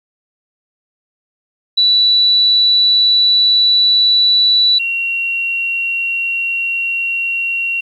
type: tone pair in turn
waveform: sine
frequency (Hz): 3951 / 2744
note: B7 / F7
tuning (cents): 0 / -31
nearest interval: tritone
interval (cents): 631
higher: first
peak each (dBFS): -8 / -15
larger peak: first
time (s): 1.77-4.79 / 4.79-7.81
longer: neither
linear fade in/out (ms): 10
effects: 8-bit